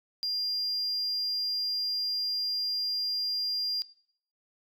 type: tone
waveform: sine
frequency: 4800 Hz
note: D8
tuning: 37 cents sharp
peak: -26 dBFS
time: 0.23-3.82 s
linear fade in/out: 0 ms
effects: noise-tail reverb RT60 0.6 s tail -21 dB re dry + tanh soft clip ceiling -26 dBFS